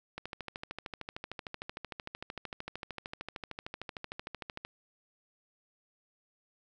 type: click train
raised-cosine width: 0.3 ms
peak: -23 dBFS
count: 60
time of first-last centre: 0.18-4.65 s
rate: 13.2 Hz
effects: none